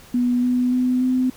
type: tone with pitch steps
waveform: sine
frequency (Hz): 245.4 / 248.7 / 252 / 255.4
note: B3 / B3 / B3 / C4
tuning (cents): -11 / +12 / +35 / -42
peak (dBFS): -16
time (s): 0.14-1.3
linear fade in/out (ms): 5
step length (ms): 290
effects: pink hiss -46 dBFS RMS until 1.36 s